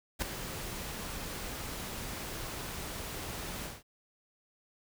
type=noise with ADSR envelope; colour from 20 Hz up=pink; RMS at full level=-30 dBFS; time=0.19-3.83 s; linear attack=31 ms; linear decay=4 ms; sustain=-10 dB; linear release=190 ms; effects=none

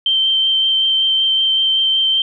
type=tone with vibrato; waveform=sine; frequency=3125 Hz; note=G7; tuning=6 cents flat; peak=-12 dBFS; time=0.06-2.22 s; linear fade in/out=2 ms; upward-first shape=sine; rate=5.3 Hz; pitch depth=9 cents each way; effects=none

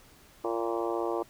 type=harmonic tone with a mistuned harmonic; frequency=115.3 Hz; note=A#2; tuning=19 cents flat; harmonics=3 / 4 / 5 / 6 / 7 / 8 / 9 / 10; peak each=-32 / -34 / -36 / -38 / -39 / -40 / -41 / -42 dBFS; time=0.44-1.23 s; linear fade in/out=5 ms; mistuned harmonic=8; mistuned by=+33 cents; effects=pink hiss -57 dBFS RMS until 1.29 s

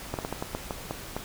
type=slowing click train; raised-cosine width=1 ms; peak=-16 dBFS; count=9; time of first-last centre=0.14-1.165 s; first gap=48 ms; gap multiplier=1.27; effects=pink hiss -41 dBFS RMS until 1.24 s

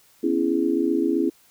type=chord; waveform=sine; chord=C# minor seventh; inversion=third; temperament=just; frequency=249.5 / 277.2 / 332.6 / 415.8 Hz; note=B3 / C#4 / E4 / G#4; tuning=+18 / 0 / +16 / +2 cents; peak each=-27 / -24 / -22 / -27 dBFS; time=0.23-1.3 s; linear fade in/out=10 ms; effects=white hiss -57 dBFS RMS until 1.5 s

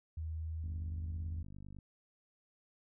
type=tone with pitch glide; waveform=sine; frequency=79.7 to 82.13 Hz; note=D#2 to E2; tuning=+42 to -6 cents; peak=-37 dBFS; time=0.17-1.43 s; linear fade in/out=5 ms; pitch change=+52 cents; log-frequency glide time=0.36-1.2 s
type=click train; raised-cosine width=5 ms; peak=-39 dBFS; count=58; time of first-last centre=0.64-1.787 s; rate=49.7 Hz
effects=none

